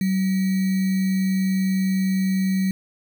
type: tone with sample-and-hold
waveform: sine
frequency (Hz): 189.7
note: F#3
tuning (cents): +43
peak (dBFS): -18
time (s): 0.01-2.71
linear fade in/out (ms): 2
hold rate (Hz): 2100
effects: none